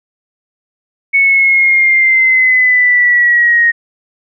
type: linear sweep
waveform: sine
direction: down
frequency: 2217 to 1864.7 Hz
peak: -6 dBFS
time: 1.13-3.72 s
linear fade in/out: 20 ms
effects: none